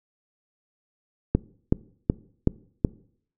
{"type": "click train", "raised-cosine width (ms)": 3, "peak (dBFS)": -5, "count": 5, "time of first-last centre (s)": [1.35, 2.848], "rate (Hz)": 2.67, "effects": ["noise-tail reverb RT60 0.6 s tail -22 dB re dry"]}